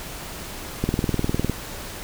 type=click train; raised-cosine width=3 ms; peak=-8 dBFS; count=14; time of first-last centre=0.84-1.497 s; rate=19.8 Hz; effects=pink hiss -35 dBFS RMS until 2.03 s